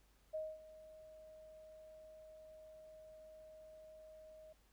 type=tone with ADSR envelope; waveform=sine; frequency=626 Hz; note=D#5; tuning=10 cents sharp; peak=-38 dBFS; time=0.33-4.53 s; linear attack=19 ms; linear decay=230 ms; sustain=-17 dB; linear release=7 ms; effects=added 50 Hz sine -70 dBFS peak until 4.72 s + pink hiss -74 dBFS RMS until 4.72 s